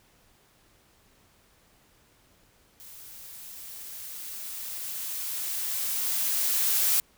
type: noise with level ramp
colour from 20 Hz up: blue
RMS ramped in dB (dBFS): -47 to -23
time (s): 2.8-7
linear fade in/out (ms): 0
effects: pink hiss -62 dBFS RMS until 7.17 s